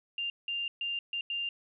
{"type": "tone bursts at uneven times", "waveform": "sine", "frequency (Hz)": 2794, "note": "F7", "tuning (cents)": 0, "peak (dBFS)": -31, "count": 5, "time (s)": [[0.18, 0.3], [0.48, 0.68], [0.81, 0.99], [1.13, 1.21], [1.3, 1.49]], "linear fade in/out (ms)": 2, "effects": []}